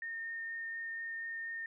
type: tone with vibrato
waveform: sine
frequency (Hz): 1828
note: A#6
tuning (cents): -34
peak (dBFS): -38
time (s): 0.02-1.66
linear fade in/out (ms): 2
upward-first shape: triangle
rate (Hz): 4.2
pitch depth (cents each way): 8
effects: none